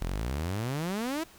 sawtooth exponential sweep, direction up, 38.89 to 337.6 Hz, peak -26 dBFS, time 0.01-1.24 s, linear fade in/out 10 ms, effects pink hiss -54 dBFS RMS until 1.38 s

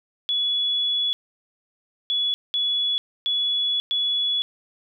sine tone bursts at uneven times, 3399 Hz, G#7, 39 cents sharp, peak -20 dBFS, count 5, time 0.29-1.13 / 2.1-2.34 / 2.54-2.98 / 3.26-3.8 / 3.91-4.42 s, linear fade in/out 0 ms, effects none

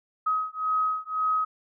sine beating tone pair, 1266 / 1267.9 Hz, D#6 / D#6, +30 / +32 cents, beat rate 1.9 Hz, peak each -27 dBFS, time 0.26-1.45 s, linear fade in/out 10 ms, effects none

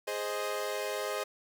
sawtooth chord, Ab major, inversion none, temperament equal, 415.3 / 523.3 / 622.3 Hz, Ab4 / C5 / Eb5, 0 / 0 / 0 cents, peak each -33 dBFS, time 0.07-1.24 s, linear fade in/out 10 ms, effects none

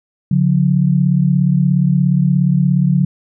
sine tone pair together, 142.3 / 179.29 Hz, C#3 / F3, +46 / +46 cents, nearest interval major third, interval 400 cents, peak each -13 dBFS, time 0.31-3.05 s, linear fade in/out 5 ms, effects none

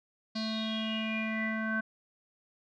square tone with low-pass filter sweep, 220 Hz, A3, in tune, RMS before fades -33 dBFS, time 0.35-1.81 s, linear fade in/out 10 ms, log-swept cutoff 4500 to 1500 Hz, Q 9.6, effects none

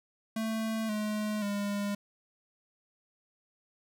square tone with pitch steps, 221.9 / 212.2 / 203 Hz, A3 / G#3 / G#3, +15 / +38 / -39 cents, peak -31 dBFS, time 0.36-1.95 s, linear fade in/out 5 ms, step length 530 ms, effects none

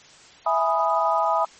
sine chord, E major seventh, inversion none, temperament equal, 659.3 / 830.6 / 987.8 / 1244.5 Hz, E5 / G#5 / B5 / D#6, 0 / 0 / 0 / 0 cents, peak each -24 dBFS, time 0.46-1.45 s, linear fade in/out 5 ms, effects white hiss -49 dBFS RMS until 1.59 s + MP3 32 kbps

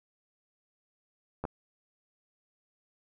clicks, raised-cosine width 1 ms, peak -20 dBFS, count 2, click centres 1.44 / 1.452 s, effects none

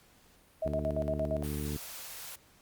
sine tone with tremolo, 638 Hz, D#5, 43 cents sharp, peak -29 dBFS, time 0.62-1.43 s, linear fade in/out 5 ms, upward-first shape square, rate 8.7 Hz, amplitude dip 80%
harmonic tone, 73.8 Hz, D2, 9 cents sharp, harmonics 1 / 2 / 3 / 4 / 5 / 6, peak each -37 / -38 / -40 / -41 / -45 / -45 dBFS, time 0.65-1.77 s, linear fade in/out 5 ms
white high-pass noise, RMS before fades -44 dBFS, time 1.43-2.36 s, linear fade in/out 10 ms, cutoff 460 Hz, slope 96 dB/octave
effects pink hiss -62 dBFS RMS until 2.61 s + Opus 48 kbps

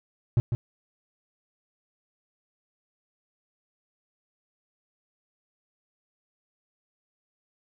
triangle tone with echo, 119.4 Hz, A#2, 42 cents sharp, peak -15 dBFS, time 0.37-0.4 s, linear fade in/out 0 ms, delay 150 ms, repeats 1, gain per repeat -6 dB, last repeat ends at 0.55 s, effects none

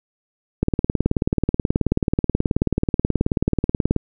click train, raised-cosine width 3 ms, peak -4 dBFS, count 63, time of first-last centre 0.63-3.963 s, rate 18.6 Hz, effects none

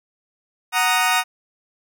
20% pulse chord, D# minor, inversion first, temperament equal, 740 / 932.3 / 1244.5 Hz, F#5 / A#5 / D#6, 0 / 0 / 0 cents, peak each -16 dBFS, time 0.72-1.24 s, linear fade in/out 50 ms, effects none

